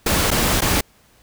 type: noise with dropouts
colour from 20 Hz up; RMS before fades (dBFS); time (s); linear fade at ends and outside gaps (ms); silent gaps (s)
pink; -18; 0.06-0.81; 5; 0.306-0.313 / 0.608-0.618
effects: pink hiss -55 dBFS RMS until 1.22 s